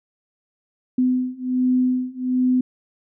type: beating tone pair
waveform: sine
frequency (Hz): 252.7 / 254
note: B3 / B3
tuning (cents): +40 / +49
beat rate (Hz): 1.3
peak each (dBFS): -21 / -20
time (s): 0.98-2.61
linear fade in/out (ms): 5
effects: none